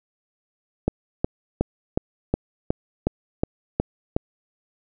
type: click train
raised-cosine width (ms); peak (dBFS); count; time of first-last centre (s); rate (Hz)
2; -6; 10; 0.88-4.165; 2.74
effects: none